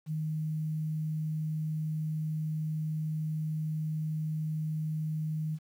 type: tone with quantisation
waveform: sine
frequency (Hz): 155.56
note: D#3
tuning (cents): 0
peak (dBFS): -30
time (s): 0.06-5.59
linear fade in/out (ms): 50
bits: 10
effects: none